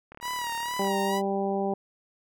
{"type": "click train", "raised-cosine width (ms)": 0.5, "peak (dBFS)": -29, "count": 29, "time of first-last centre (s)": [0.12, 0.873], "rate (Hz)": 37.2}
{"type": "tone with vibrato", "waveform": "sawtooth", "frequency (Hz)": 960, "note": "B5", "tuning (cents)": -49, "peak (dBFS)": -26, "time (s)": [0.21, 1.22], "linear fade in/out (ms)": 50, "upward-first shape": "sine", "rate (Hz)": 2.2, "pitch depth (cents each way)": 63}
{"type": "harmonic tone", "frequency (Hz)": 196.7, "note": "G3", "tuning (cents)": 6, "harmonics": [1, 2, 3, 4, 5], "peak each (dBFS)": [-30, -29, -33, -31, -43], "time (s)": [0.79, 1.74], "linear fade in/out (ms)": 5}
{"effects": []}